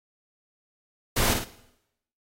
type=noise with echo; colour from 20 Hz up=pink; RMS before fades=-23 dBFS; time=1.16-1.34 s; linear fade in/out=10 ms; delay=53 ms; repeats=2; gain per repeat=-6 dB; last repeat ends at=1.446 s; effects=noise-tail reverb RT60 0.8 s tail -17 dB re dry + AAC 48 kbps